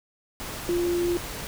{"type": "tone in noise", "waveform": "sine", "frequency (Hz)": 348.5, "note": "F4", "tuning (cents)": -4, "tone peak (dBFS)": -22, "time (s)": [0.69, 1.17], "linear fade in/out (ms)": 0, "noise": "pink", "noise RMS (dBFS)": -35, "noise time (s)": [0.4, 1.47], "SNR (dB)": 10, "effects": []}